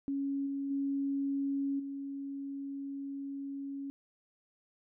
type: tone with level steps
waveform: sine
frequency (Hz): 277.2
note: C#4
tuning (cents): 0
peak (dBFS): -31 / -33 / -30 / -37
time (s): 0.08-3.9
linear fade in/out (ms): 0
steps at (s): 0.46 / 0.7 / 1.79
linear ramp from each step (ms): 10
effects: none